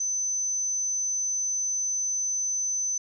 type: tone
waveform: sine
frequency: 6100 Hz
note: G8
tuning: 48 cents flat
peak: -25 dBFS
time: 0-2.98 s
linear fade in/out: 5 ms
effects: none